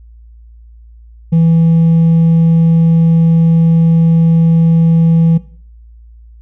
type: tone with hard clipping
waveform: triangle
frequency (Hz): 164.81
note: E3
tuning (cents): 0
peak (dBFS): -5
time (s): 1.32-5.38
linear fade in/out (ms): 10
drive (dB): 1
effects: noise-tail reverb RT60 0.5 s tail -18 dB re dry + added 57 Hz sine -35 dBFS peak until 6.41 s